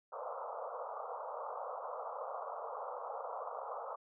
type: band-pass noise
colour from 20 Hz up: pink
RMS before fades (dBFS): -43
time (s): 0.12-3.96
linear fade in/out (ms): 10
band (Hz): 470 to 1300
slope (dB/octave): 96
effects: none